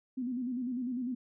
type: tone with vibrato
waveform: sine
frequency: 249 Hz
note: B3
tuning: 14 cents sharp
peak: -32 dBFS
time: 0.17-1.15 s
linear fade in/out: 10 ms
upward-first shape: square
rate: 10 Hz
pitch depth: 70 cents each way
effects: none